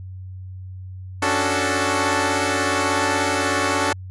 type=chord; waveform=10% pulse; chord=D major seventh; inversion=third; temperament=equal; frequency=277.2 / 293.7 / 370 / 440 Hz; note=C#4 / D4 / F#4 / A4; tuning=0 / 0 / 0 / 0 cents; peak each=-16 / -16 / -17 / -16 dBFS; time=1.22-3.93 s; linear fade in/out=5 ms; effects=added 93 Hz sine -32 dBFS peak until 4.1 s + resampled to 24000 Hz